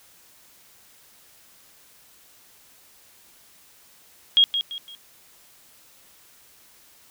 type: tone with echo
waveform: sine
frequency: 3270 Hz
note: G#7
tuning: 28 cents flat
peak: -12 dBFS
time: 4.37-4.44 s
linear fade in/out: 0 ms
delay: 170 ms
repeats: 3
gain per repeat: -9 dB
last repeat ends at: 4.95 s
effects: white hiss -54 dBFS RMS until 7.1 s